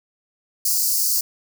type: high-pass noise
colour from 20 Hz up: white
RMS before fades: -20 dBFS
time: 0.65-1.21 s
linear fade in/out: 5 ms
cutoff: 4400 Hz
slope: 96 dB/octave
effects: none